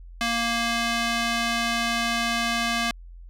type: tone with band-pass filter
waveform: square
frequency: 233.1 Hz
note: A#3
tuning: in tune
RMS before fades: -25 dBFS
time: 0.21-2.91 s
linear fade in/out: 0 ms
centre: 2900 Hz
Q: 0.66
effects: added 43 Hz sine -40 dBFS peak until 3.29 s